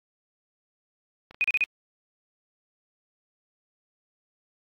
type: clicks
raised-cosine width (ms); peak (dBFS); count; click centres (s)
0.3; -29 / -30; 2; 1.31 / 1.345
type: tone bursts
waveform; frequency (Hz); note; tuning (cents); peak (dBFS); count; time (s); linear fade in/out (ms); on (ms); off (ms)
sine; 2489; D#7; 0; -20; 4; 1.41-1.639; 0; 31; 35
effects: AAC 64 kbps